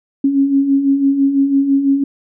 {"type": "beating tone pair", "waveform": "sine", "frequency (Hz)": [271, 277], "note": ["C#4", "C#4"], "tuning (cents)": [-39, -1], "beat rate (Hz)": 6, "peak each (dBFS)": [-19, -11], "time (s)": [0.24, 2.04], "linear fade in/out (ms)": 5, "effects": []}